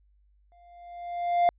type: tone with exponential growth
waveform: triangle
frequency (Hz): 698.5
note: F5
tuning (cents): 0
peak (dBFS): -15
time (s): 0.52-1.49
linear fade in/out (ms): 0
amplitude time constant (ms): 210
effects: added 50 Hz sine -60 dBFS peak until 1.58 s + resampled to 8000 Hz